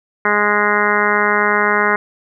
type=harmonic tone; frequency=207.7 Hz; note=G#3; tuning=in tune; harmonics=1 / 2 / 3 / 4 / 5 / 6 / 7 / 8 / 9 / 10; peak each=-25 / -20 / -25 / -23 / -20 / -21 / -19 / -23 / -20 / -24 dBFS; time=0.25-1.96 s; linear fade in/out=2 ms; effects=none